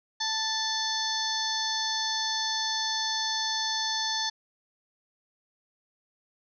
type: harmonic tone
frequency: 880 Hz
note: A5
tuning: in tune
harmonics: 1 / 2 / 4 / 5 / 6 / 7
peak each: -34 / -35 / -33 / -32 / -36 / -36 dBFS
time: 0.2-4.3 s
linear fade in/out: 10 ms
effects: none